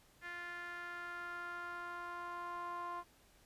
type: tone with band-pass filter sweep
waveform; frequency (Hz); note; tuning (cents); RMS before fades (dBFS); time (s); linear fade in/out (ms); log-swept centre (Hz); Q
sawtooth; 349.2; F4; 0; -45; 0.21-3.04; 50; 1800 to 1000; 4.3
effects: pink hiss -67 dBFS RMS until 3.45 s + resampled to 32000 Hz